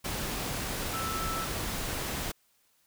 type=tone in noise; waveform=sine; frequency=1318.5 Hz; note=E6; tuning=in tune; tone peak=-34 dBFS; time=0.93-1.45 s; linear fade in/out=10 ms; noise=pink; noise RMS=-34 dBFS; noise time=0.04-2.32 s; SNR=-3 dB; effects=white hiss -69 dBFS RMS until 2.86 s